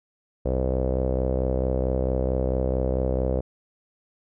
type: tone with low-pass filter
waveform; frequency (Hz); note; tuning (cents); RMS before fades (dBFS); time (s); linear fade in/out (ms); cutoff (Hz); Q
sawtooth; 64.5; C2; -24; -24; 0.45-3.41; 10; 530; 5.2
effects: none